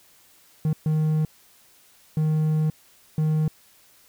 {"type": "tone bursts at uneven times", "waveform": "triangle", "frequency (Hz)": 155.4, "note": "D#3", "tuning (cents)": -2, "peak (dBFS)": -17, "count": 4, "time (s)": [[0.65, 0.73], [0.86, 1.25], [2.17, 2.7], [3.18, 3.48]], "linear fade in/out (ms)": 2, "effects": ["white hiss -56 dBFS RMS until 4.08 s"]}